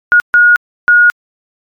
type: tone bursts at uneven times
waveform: sine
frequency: 1442 Hz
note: F#6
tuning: 45 cents flat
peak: -3 dBFS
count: 3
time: 0.12-0.2 / 0.34-0.56 / 0.88-1.1 s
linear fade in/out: 0 ms
effects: MP3 96 kbps